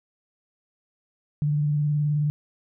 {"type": "tone with vibrato", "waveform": "sine", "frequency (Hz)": 148.1, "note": "D3", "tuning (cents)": 15, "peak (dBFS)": -20, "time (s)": [1.42, 2.3], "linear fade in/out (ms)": 0, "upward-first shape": "square", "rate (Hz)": 19, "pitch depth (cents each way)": 25, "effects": []}